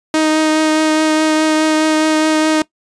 sawtooth tone with vibrato, 312 Hz, D#4, 5 cents sharp, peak -7 dBFS, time 0.14-2.62 s, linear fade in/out 2 ms, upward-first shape triangle, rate 4.8 Hz, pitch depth 14 cents each way, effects noise-tail reverb RT60 0.1 s tail -20 dB re dry + resampled to 22050 Hz

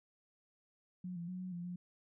sine tone with pitch steps, 181.2 / 170.9 / 182.8 / 184.1 / 173.7 / 177.9 Hz, F#3 / F3 / F#3 / F#3 / F3 / F3, -36 / -37 / -21 / -8 / -9 / +32 cents, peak -40 dBFS, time 1.04-1.76 s, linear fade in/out 5 ms, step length 120 ms, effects none

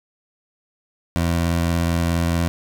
20% pulse tone with vibrato, 84.6 Hz, E2, 45 cents sharp, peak -13 dBFS, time 1.16-2.48 s, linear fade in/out 0 ms, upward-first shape triangle, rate 17 Hz, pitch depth 22 cents each way, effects none

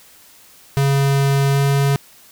square tone with pitch glide, 138.59 to 139.47 Hz, C#3 to C#3, 0 to +11 cents, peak -14 dBFS, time 0.77-1.96 s, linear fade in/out 0 ms, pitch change +11 cents, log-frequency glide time 1.52-1.58 s, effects white hiss -47 dBFS RMS until 2.31 s

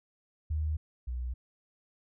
sine tone pair in turn, 77.1 / 61.67 Hz, D#2 / B1, -15 / -2 cents, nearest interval major third, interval 387 cents, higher first, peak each -28 / -32 dBFS, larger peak first, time 0.5-0.77 / 1.07-1.34 s, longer neither, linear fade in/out 10 ms, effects none

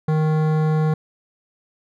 sine tone with hard clipping, 155.56 Hz, D#3, in tune, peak -18 dBFS, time 0.08-0.94 s, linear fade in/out 5 ms, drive 15 dB, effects none

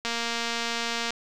click train, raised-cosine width 0.2 ms, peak -12 dBFS, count 247, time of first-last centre 0.05-1.106 s, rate 233 Hz, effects none

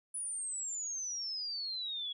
sine exponential sweep, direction down, 10000 to 3322 Hz, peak -36 dBFS, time 0.14-2.13 s, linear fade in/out 10 ms, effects none

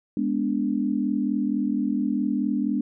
sine chord, G# diminished, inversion none, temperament equal with one note detuned, 207.7 / 246.9 / 291.3 Hz, G#3 / B3 / D4, 0 / 0 / -14 cents, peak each -26 dBFS, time 0.17-2.81 s, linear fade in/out 2 ms, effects none

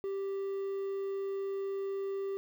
triangle tone with quantisation, 392 Hz, G4, in tune, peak -31 dBFS, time 0.04-2.37 s, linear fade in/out 0 ms, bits 10, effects none

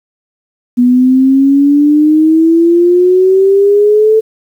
sine exponential sweep, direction up, 243.3 to 442.6 Hz, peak -4 dBFS, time 0.77-4.21 s, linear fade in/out 20 ms, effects 7-bit

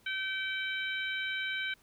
harmonic tone, 770 Hz, G5, 31 cents flat, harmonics 2 / 3 / 4 / 5, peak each -35 / -37 / -40 / -43 dBFS, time 0.06-1.74 s, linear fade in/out 5 ms, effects pink hiss -65 dBFS RMS until 1.82 s

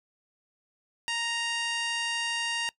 harmonic tone, 932.3 Hz, A#5, in tune, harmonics 1 / 2 / 3 / 4 / 5 / 6 / 7 / 8 / 9 / 10, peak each -37 / -34 / -31 / -40 / -39 / -43 / -45 / -47 / -48 / -45 dBFS, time 1.08-2.69 s, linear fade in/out 0 ms, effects noise-tail reverb RT60 0.1 s tail -21 dB re dry

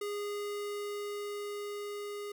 square tone with level ramp, 410.9 Hz, G#4, 18 cents flat, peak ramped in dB -35 to -39 dBFS, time 0.01-2.32 s, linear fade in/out 5 ms, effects none

